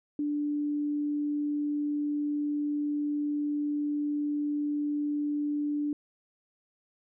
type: tone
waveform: sine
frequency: 293.7 Hz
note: D4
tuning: in tune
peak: -27 dBFS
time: 0.19-5.93 s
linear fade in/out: 2 ms
effects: none

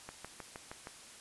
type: click train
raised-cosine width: 0.5 ms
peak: -28 dBFS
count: 6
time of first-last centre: 0.09-0.871 s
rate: 6.4 Hz
effects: white hiss -53 dBFS RMS until 1.2 s + resampled to 24000 Hz

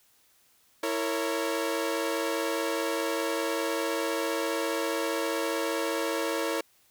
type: chord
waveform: sawtooth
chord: A# diminished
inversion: second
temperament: equal with one note detuned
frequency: 329.6 / 459.5 / 554.4 Hz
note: E4 / A#4 / C#5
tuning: 0 / -25 / 0 cents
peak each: -28 dBFS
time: 0.83-6.61 s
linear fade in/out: 5 ms
effects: white hiss -64 dBFS RMS until 6.9 s

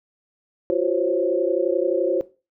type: tone cluster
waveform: sine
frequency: 345.2 / 376.2 / 519 / 551 Hz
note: F4 / F#4 / C5 / C#5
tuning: -20 / +29 / -14 / -11 cents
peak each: -24 dBFS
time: 0.7-2.21 s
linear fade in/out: 0 ms
effects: noise-tail reverb RT60 0.3 s tail -17 dB re dry

